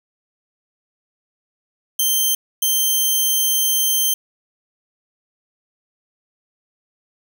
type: tone bursts at uneven times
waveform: 5% pulse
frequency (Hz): 3136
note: G7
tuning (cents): 0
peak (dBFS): -7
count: 2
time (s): 1.99-2.35 / 2.62-4.14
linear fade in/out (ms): 5
effects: none